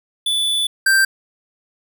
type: tone pair in turn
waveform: square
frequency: 3474 / 1570 Hz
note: A7 / G6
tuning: -23 / +2 cents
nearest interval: octave + major second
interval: 1375 cents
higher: first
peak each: -17 / -12 dBFS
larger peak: second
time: 0.26-0.67 / 0.86-1.05 s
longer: first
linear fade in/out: 5 ms
effects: none

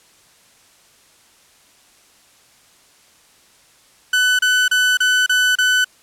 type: tone bursts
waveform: 30% pulse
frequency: 1500 Hz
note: F#6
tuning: 23 cents sharp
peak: -10 dBFS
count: 6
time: 4.13-5.845 s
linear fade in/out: 5 ms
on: 260 ms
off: 31 ms
effects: white hiss -52 dBFS RMS until 6.02 s + low-pass 10000 Hz 12 dB/octave

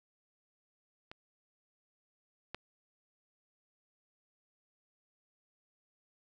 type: clicks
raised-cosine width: 0.3 ms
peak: -30 / -23 dBFS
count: 2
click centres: 1.115 / 2.546 s
effects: none

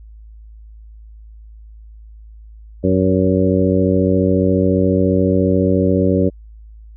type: harmonic tone with a mistuned harmonic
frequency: 94.3 Hz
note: F#2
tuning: 33 cents sharp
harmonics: 1 / 2 / 3 / 4 / 5 / 6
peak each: -19 / -17 / -18 / -20 / -20 / -21 dBFS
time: 2.83-6.3 s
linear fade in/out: 20 ms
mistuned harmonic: 6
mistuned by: -17 cents
effects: added 54 Hz sine -36 dBFS peak until 6.96 s

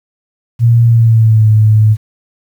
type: tone with pitch glide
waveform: sine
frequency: 117.1 to 108 Hz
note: A#2 to A2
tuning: +8 to -32 cents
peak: -4 dBFS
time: 0.59-1.97 s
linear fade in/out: 50 ms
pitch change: -140 cents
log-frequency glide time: 0.85-1.49 s
effects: 7-bit

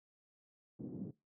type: band-pass noise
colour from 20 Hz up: white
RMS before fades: -45 dBFS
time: 0.79-1.11 s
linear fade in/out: 5 ms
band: 140 to 300 Hz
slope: 24 dB/octave
effects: noise-tail reverb RT60 0.2 s tail -19 dB re dry

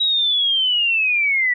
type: linear sweep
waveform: sine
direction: down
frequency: 3865 to 1931 Hz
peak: -15 dBFS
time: 0-1.54 s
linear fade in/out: 10 ms
effects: none

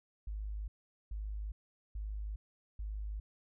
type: tone bursts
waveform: sine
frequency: 51.91 Hz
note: G#1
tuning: in tune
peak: -37 dBFS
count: 4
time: 0.27-3.2 s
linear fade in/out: 5 ms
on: 410 ms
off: 430 ms
effects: none

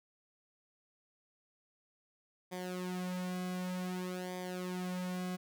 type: tone with flanger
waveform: sawtooth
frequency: 182 Hz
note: F#3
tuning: 28 cents flat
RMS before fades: -39 dBFS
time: 2.51-5.37 s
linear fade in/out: 20 ms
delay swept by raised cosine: 0.72 to 3.32 ms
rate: 0.54 Hz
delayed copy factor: -0.8
effects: none

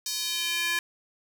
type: tone with high-pass filter sweep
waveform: square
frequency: 342.1 Hz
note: F4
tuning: 36 cents flat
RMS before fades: -29 dBFS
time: 0.06-0.79 s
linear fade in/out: 2 ms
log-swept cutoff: 5100 to 1800 Hz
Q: 1.9
effects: none

